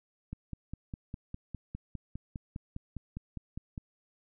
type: click train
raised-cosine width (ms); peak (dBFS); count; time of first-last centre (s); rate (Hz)
5; -26; 18; 0.33-3.778; 4.93
effects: none